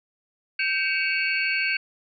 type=tone cluster; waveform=sine; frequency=1560 / 2256 / 2589 / 2755 / 4407 Hz; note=G6 / C#7 / E7 / F7 / C#8; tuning=-9 / +30 / -32 / -24 / -11 cents; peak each=-28 / -26 / -28 / -30 / -33 dBFS; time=0.59-1.77 s; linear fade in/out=5 ms; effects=none